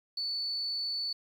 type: tone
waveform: sine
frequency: 4473 Hz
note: C#8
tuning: 15 cents sharp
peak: -31 dBFS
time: 0.17-1.13 s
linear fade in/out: 5 ms
effects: 10-bit